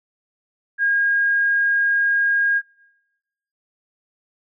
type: tone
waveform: sine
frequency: 1627 Hz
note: G#6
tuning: 36 cents flat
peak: -15 dBFS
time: 0.78-2.62 s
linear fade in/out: 50 ms
effects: noise-tail reverb RT60 1.0 s tail -26 dB re dry